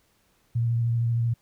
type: tone with vibrato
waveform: sine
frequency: 117 Hz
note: A#2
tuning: 7 cents sharp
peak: -21 dBFS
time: 0.55-1.34 s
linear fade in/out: 10 ms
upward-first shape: triangle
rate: 13 Hz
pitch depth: 25 cents each way
effects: pink hiss -66 dBFS RMS until 1.41 s